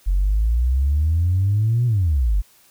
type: exponential two-way sweep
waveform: sine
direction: up then down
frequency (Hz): 44.03 to 123.47 to 44.03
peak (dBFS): -14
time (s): 0.06-2.42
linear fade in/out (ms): 20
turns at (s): 1.86
effects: tanh soft clip ceiling -11 dBFS + white hiss -54 dBFS RMS until 2.7 s